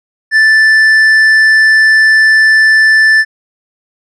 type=tone with tanh clipping; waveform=sine; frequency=1760 Hz; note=A6; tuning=in tune; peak=-5 dBFS; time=0.31-3.25 s; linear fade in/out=50 ms; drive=6 dB; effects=none